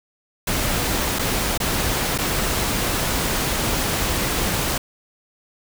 pink noise with dropouts, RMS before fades -22 dBFS, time 0.47-4.78 s, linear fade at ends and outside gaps 5 ms, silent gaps 1.188-1.192 / 1.577-1.601 / 2.179-2.185 s, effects none

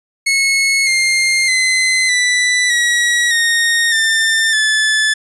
sawtooth tone with pitch steps, 2186 / 2115 / 2047 / 1980.4 / 1916.3 / 1854.2 / 1794.1 / 1736 Hz, C#7 / C7 / C7 / B6 / A#6 / A#6 / A6 / A6, -25 / +18 / -38 / +4 / +47 / -10 / +33 / -24 cents, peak -8 dBFS, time 0.26-5.14 s, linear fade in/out 10 ms, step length 610 ms, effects resampled to 24000 Hz

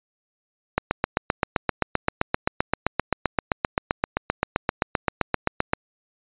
click train, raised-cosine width 0.5 ms, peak -4 dBFS, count 39, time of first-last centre 0.78-5.734 s, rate 7.67 Hz, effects resampled to 8000 Hz

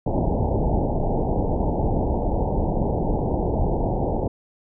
pink low-pass noise, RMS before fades -22 dBFS, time 0.06-4.28 s, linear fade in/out 5 ms, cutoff 900 Hz, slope 96 dB/octave, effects none

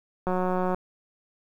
click train, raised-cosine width 1 ms, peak -14 dBFS, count 88, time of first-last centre 0.27-0.745 s, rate 183 Hz, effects 9-bit

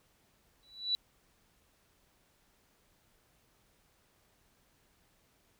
sine tone with exponential growth, 3948 Hz, B7, 1 cent flat, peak -25 dBFS, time 0.63-0.95 s, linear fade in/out 0 ms, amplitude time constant 68 ms, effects pink hiss -70 dBFS RMS until 5.59 s

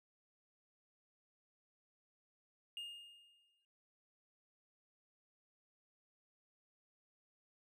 triangle tone with exponential decay, 2833 Hz, F7, 24 cents sharp, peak -40 dBFS, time 2.77-3.65 s, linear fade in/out 1 ms, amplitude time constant 190 ms, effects none

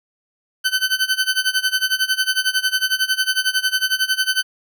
20% pulse tone with tremolo, 1523 Hz, F#6, 50 cents sharp, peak -9 dBFS, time 0.64-4.43 s, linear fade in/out 20 ms, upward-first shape sine, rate 11 Hz, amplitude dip 90%, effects none

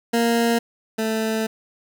20% pulse tone pair in turn, 233.1 / 220.8 Hz, A#3 / A3, 0 / +6 cents, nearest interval minor second, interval 94 cents, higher first, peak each -12 / -16 dBFS, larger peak first, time 0.13-0.59 / 0.98-1.47 s, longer second, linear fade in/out 10 ms, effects none

